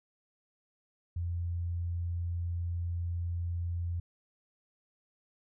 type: tone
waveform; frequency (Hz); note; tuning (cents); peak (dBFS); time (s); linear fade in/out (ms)
sine; 86.2; F2; -22; -31; 1.16-4; 5
effects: none